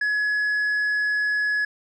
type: tone with tanh clipping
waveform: sine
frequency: 1691 Hz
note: G#6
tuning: 31 cents sharp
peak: -21 dBFS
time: 0.01-1.65 s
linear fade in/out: 5 ms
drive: 3 dB
effects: none